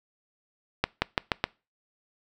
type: accelerating click train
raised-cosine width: 0.3 ms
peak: -6 dBFS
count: 5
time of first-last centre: 0.84-1.44 s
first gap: 180 ms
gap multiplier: 0.88
effects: noise-tail reverb RT60 0.3 s tail -24 dB re dry